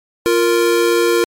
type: tone pair together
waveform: square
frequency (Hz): 348.5 / 465.2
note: F4 / A#4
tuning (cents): -4 / -4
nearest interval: perfect fourth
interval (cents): 500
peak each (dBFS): -15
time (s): 0.26-1.24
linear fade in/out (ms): 0
effects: MP3 64 kbps